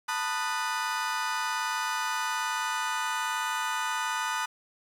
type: chord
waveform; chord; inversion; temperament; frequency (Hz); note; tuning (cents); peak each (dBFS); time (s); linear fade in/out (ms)
35% pulse; B dominant seventh; third; just; 889 / 987.8 / 1234.7 / 1481.6; A5 / B5 / D#6 / F#6; +18 / 0 / -14 / +2; -32 / -33 / -32 / -32; 0.08-4.46; 10
effects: low-pass 11000 Hz 12 dB/octave + 9-bit